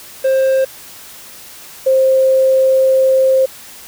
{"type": "tone pair in turn", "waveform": ["triangle", "sine"], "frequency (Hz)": [530, 527.2], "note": ["C5", "C5"], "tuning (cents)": [22, 13], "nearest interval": "unison", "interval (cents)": 9, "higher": "first", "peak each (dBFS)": -8, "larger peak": "neither", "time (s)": [[0.24, 0.65], [1.86, 3.46]], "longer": "second", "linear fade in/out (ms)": 10, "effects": ["white hiss -36 dBFS RMS until 3.87 s"]}